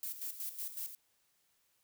violet noise with tremolo, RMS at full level -40 dBFS, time 0.03-0.95 s, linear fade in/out 0 ms, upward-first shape square, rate 5.4 Hz, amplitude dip 65%, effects white hiss -75 dBFS RMS until 1.83 s

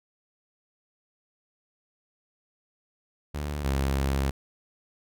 sawtooth tone pair in turn, 73.42 / 68.07 Hz, D2 / C#2, 0 / -31 cents, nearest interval minor second, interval 131 cents, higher first, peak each -26 / -20 dBFS, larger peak second, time 3.34-3.64 / 3.64-4.31 s, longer second, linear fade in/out 10 ms, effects none

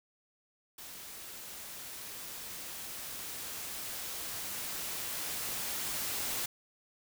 white noise with level ramp, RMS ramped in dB -47 to -35 dBFS, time 0.78-6.46 s, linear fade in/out 5 ms, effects none

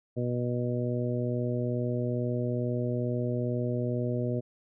harmonic tone, 122.3 Hz, B2, 16 cents flat, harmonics 1 / 2 / 3 / 4 / 5, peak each -30 / -33 / -35 / -36 / -37 dBFS, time 0.16-4.41 s, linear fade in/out 20 ms, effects none

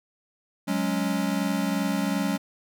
square chord, F# suspended second, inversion none, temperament equal, 185 / 207.7 / 277.2 Hz, F#3 / G#3 / C#4, 0 / 0 / 0 cents, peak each -29 dBFS, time 0.67-2.38 s, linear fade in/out 20 ms, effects none

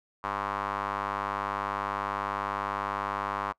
square tone with band-pass filter, 50 Hz, G1, 35 cents sharp, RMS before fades -32 dBFS, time 0.23-3.53 s, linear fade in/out 20 ms, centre 1100 Hz, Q 3.5, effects noise-tail reverb RT60 0.1 s tail -23 dB re dry

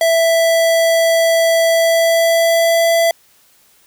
square tone with pitch glide, 661 to 668.3 Hz, E5 to E5, +5 to +24 cents, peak -11 dBFS, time 0.01-3.11 s, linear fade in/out 2 ms, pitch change +19 cents, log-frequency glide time 1.68-2.93 s, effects white hiss -52 dBFS RMS until 3.86 s

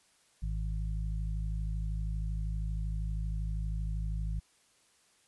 harmonic tone, 52.7 Hz, G#1, 26 cents sharp, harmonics 1 / 2 / 3, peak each -32 / -40 / -41 dBFS, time 0.42-4.4 s, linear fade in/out 10 ms, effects white hiss -67 dBFS RMS until 5.27 s + resampled to 24000 Hz

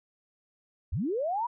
sine linear sweep, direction up, 53.2 to 987.8 Hz, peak -27 dBFS, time 0.92-1.47 s, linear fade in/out 10 ms, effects none

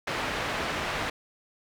white low-pass noise, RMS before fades -31 dBFS, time 0.07-1.1 s, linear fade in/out 5 ms, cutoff 2100 Hz, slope 12 dB/octave, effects none

